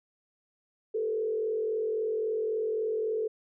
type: tone with frequency modulation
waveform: sine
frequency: 440 Hz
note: A4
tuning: in tune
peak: -27 dBFS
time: 0.94-3.28 s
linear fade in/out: 10 ms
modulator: 43.7 Hz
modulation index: 0.73
effects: none